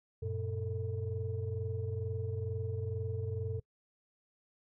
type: tone cluster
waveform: sine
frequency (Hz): 94 / 116.2 / 445.8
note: F#2 / A#2 / A4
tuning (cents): +28 / -5 / +23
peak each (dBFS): -36 / -38 / -39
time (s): 0.22-3.6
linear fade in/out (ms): 10
effects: noise-tail reverb RT60 0.1 s tail -24 dB re dry + tanh soft clip ceiling -26 dBFS